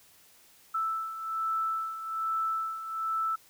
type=beating tone pair; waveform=sine; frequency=1318.5 / 1319.7 Hz; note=E6 / E6; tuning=0 / +2 cents; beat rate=1.2 Hz; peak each=-36 / -30 dBFS; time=0.74-3.36 s; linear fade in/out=10 ms; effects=white hiss -59 dBFS RMS until 3.49 s